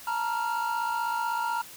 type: tone cluster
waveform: triangle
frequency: 891 / 947 / 1389 Hz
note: A5 / A#5 / F6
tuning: +22 / +27 / -10 cents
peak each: -31 / -27 / -31 dBFS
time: 0.07-1.62 s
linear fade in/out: 5 ms
effects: white hiss -46 dBFS RMS until 1.76 s